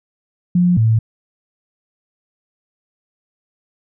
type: tone pair in turn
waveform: sine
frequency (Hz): 177.5 / 111.82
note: F3 / A2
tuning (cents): +28 / +28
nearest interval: minor sixth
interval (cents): 800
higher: first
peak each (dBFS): -10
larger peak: neither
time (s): 0.55-0.77 / 0.77-0.99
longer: neither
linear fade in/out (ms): 5
effects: none